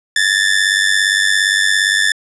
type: ring-modulated tone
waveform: sawtooth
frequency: 1761 Hz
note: A6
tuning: 1 cent sharp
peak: -5 dBFS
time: 0.16-2.12 s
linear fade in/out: 2 ms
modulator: 48.7 Hz
effects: resampled to 24000 Hz